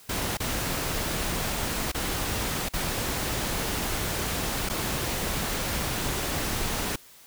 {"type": "noise with dropouts", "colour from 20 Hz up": "pink", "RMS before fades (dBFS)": -29, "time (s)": [0.09, 6.96], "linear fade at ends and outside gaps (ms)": 5, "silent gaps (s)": [[0.372, 0.401], [1.918, 1.945], [2.688, 2.735], [4.69, 4.697]], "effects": ["white hiss -52 dBFS RMS until 7.26 s"]}